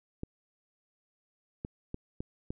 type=clicks; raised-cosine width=3 ms; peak=-23 dBFS; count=5; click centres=0.234 / 1.649 / 1.944 / 2.205 / 2.505 s; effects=none